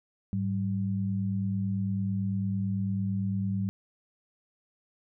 sine tone pair together, 103.83 / 192.8 Hz, G#2 / G3, 0 / -28 cents, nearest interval major seventh, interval 1072 cents, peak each -30 / -29 dBFS, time 0.33-3.69 s, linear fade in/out 0 ms, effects none

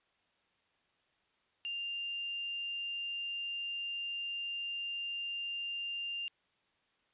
sine tone, 2794 Hz, F7, in tune, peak -36 dBFS, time 1.65-6.28 s, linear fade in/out 0 ms, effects white hiss -74 dBFS RMS until 7.13 s + resampled to 8000 Hz

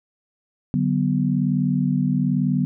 sine chord, B minor, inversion first, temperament equal with one note detuned, 146.83 / 187.91 / 246.9 Hz, D3 / F#3 / B3, 0 / +27 / 0 cents, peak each -22 dBFS, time 0.74-2.65 s, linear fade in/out 0 ms, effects none

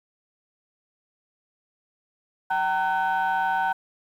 sine tone cluster, 767 / 921 / 1504 Hz, G5 / A#5 / F#6, -38 / -21 / +28 cents, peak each -23 / -24 / -26 dBFS, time 2.5-3.73 s, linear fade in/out 10 ms, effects tanh soft clip ceiling -17 dBFS + 9-bit

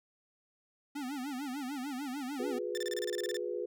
square tone with vibrato, 270.5 Hz, C#4, 42 cents flat, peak -37 dBFS, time 0.95-2.59 s, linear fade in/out 10 ms, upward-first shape sine, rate 6.7 Hz, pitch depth 160 cents each way
sine chord, F diminished, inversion none, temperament equal with one note detuned, 358.4 / 415.3 / 493.9 Hz, F4 / Ab4 / Cb5, +45 / 0 / 0 cents, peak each -38 dBFS, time 2.39-3.66 s, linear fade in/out 10 ms
15% pulse tone bursts, 1778 Hz, A6, 18 cents sharp, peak -31 dBFS, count 12, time 2.75-3.368 s, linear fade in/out 0 ms, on 24 ms, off 30 ms
effects none

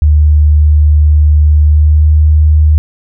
sine tone with pitch glide, 75.2 to 76.51 Hz, D2 to D#2, +42 to -29 cents, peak -3 dBFS, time 0.02-2.78 s, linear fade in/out 0 ms, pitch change +29 cents, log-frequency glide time 1.61-2.11 s, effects none

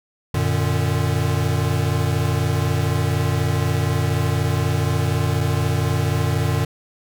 square chord, Gb augmented, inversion none, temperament equal with one note detuned, 92.5 / 116.54 / 149.4 Hz, Gb2 / Bb2 / D3, 0 / 0 / +30 cents, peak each -23 dBFS, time 0.34-6.65 s, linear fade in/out 5 ms, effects none

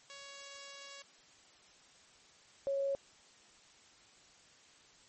5% pulse / sine tone pair in turn, 558 / 551.9 Hz, C#5 / C#5, +11 / -8 cents, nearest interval unison, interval 19 cents, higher first, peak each -37 / -31 dBFS, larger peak second, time 0.1-1.02 / 2.67-2.95 s, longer first, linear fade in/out 0 ms, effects white hiss -62 dBFS RMS until 5.08 s + MP3 32 kbps

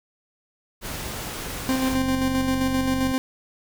pink noise, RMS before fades -32 dBFS, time 0.81-1.98 s, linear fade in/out 50 ms
40% pulse tone with tremolo, 261.6 Hz, C4, in tune, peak -19 dBFS, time 1.69-3.18 s, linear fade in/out 0 ms, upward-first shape square, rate 7.6 Hz, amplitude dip 35%
click train, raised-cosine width 5 ms, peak -20 dBFS, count 56, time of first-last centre 1.93-3.115 s, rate 46.4 Hz
effects none

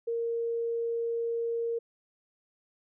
sine tone, 464.3 Hz, A#4, 7 cents flat, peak -28 dBFS, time 0.07-1.79 s, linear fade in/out 10 ms, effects none

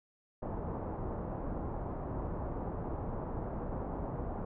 pink low-pass noise, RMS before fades -38 dBFS, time 0.42-4.45 s, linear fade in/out 5 ms, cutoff 990 Hz, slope 24 dB/octave, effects none

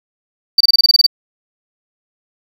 sine tone bursts, 4626 Hz, D8, 27 cents flat, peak -4 dBFS, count 10, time 0.58-1.065 s, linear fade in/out 5 ms, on 26 ms, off 25 ms, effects tanh soft clip ceiling -3 dBFS + 7-bit

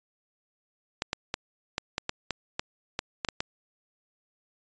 clicks, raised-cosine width 0.2 ms, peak -11 dBFS, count 12, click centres 1.021 / 1.131 / 1.341 / 1.781 / 1.981 / 2.094 / 2.307 / 2.595 / 2.991 / 3.248 / 3.287 / 3.405 s, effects resampled to 16000 Hz

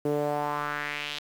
sawtooth tone with band-pass filter sweep, 146.83 Hz, D3, in tune, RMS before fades -30 dBFS, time 0.05-1.19 s, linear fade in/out 5 ms, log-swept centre 400 to 3600 Hz, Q 2.7, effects 8-bit

